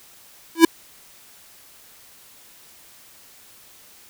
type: tone with exponential growth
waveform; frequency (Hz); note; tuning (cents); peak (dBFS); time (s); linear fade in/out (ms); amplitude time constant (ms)
square; 330.1; E4; +2; -4; 0.55-0.65; 5; 20
effects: white hiss -49 dBFS RMS until 4.09 s